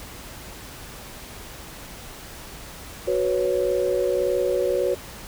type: chord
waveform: sine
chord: F# suspended fourth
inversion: none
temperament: just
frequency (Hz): 370 / 493.3 / 555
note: F#4 / B4 / C#5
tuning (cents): 0 / -2 / +2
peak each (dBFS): -24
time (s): 3.07-4.95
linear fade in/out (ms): 10
effects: added 50 Hz sine -49 dBFS peak until 5.27 s + pink hiss -40 dBFS RMS until 5.27 s